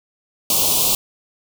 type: band-stop noise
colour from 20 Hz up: white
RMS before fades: -17 dBFS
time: 0.5-0.95 s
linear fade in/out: 2 ms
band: 1100 to 2700 Hz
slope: 48 dB/octave
effects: none

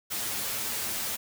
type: noise with comb filter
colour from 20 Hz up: white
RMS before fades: -32 dBFS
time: 0.1-1.17 s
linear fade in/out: 20 ms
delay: 9.1 ms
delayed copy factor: +0.65
effects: none

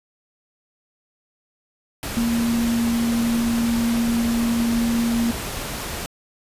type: tone in noise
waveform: sine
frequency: 233.1 Hz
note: A#3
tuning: in tune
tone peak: -18 dBFS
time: 2.17-5.31 s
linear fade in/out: 0 ms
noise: pink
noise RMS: -29 dBFS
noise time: 2.03-6.06 s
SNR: +8 dB
effects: resampled to 32000 Hz

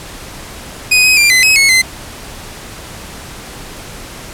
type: tone with pitch steps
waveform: sawtooth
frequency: 2498 / 2525 / 2380 / 2033 / 2554 / 2190 / 2060 Hz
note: D#7 / D#7 / D7 / B6 / D#7 / C#7 / C7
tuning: +6 / +25 / +22 / +50 / +45 / -22 / -28 cents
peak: -3 dBFS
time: 0.91-1.82 s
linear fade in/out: 10 ms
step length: 130 ms
effects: pink hiss -30 dBFS RMS until 4.33 s + low-pass 12000 Hz 12 dB/octave

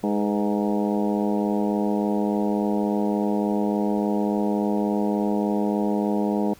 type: harmonic tone with a mistuned harmonic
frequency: 103.5 Hz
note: G#2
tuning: 5 cents flat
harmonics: 2 / 3 / 4 / 5 / 6 / 7 / 8 / 9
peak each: -23 / -27 / -29 / -31 / -33 / -34 / -35 / -36 dBFS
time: 0.03-6.54 s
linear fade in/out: 10 ms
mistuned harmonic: 5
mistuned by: -58 cents
effects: pink hiss -51 dBFS RMS until 6.59 s

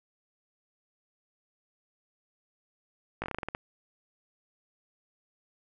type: slowing click train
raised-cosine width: 0.5 ms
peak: -18 dBFS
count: 10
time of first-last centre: 3.22-3.549 s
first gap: 18 ms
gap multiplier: 1.17
effects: none

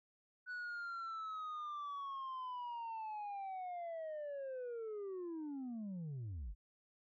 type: linear sweep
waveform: sine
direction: down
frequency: 1489 to 40.19 Hz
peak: -39 dBFS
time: 0.46-6.55 s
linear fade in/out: 50 ms
effects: tanh soft clip ceiling -41 dBFS

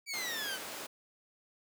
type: exponential sweep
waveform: 20% pulse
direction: down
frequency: 2319 to 1478 Hz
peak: -31 dBFS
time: 0.06-0.59 s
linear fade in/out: 50 ms
type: high-pass noise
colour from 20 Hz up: pink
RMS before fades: -43 dBFS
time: 0.13-0.87 s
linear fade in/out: 10 ms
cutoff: 340 Hz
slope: 12 dB/octave
effects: none

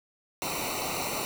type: noise with comb filter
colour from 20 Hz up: pink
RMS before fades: -32 dBFS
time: 0.42-1.25 s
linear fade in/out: 0 ms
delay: 0.6 ms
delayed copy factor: -0.9
effects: none

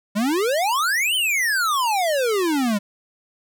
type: exponential two-way sweep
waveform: square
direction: up then down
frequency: 195.8 to 3136 to 195.8 Hz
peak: -19 dBFS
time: 0.15-2.79 s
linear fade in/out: 20 ms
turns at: 1.15 s
effects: none

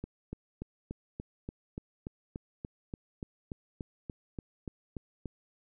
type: click train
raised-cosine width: 3 ms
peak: -25 dBFS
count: 19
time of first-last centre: 0.04-5.257 s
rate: 3.45 Hz
effects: none

